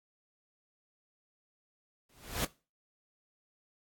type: noise with exponential growth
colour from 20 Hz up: pink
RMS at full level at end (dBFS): -29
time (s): 2.09-2.45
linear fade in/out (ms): 5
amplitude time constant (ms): 77
effects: noise-tail reverb RT60 0.3 s tail -19 dB re dry + AAC 64 kbps